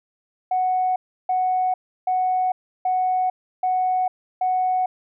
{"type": "tone bursts", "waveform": "sine", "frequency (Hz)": 740, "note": "F#5", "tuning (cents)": 0, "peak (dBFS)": -17, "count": 6, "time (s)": [0.51, 4.86], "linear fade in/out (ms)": 5, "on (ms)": 450, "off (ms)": 330, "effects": ["tanh soft clip ceiling -13 dBFS"]}